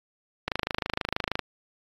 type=click train; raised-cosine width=0.3 ms; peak=-10 dBFS; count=25; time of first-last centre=0.48-1.393 s; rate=26.3 Hz; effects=AAC 32 kbps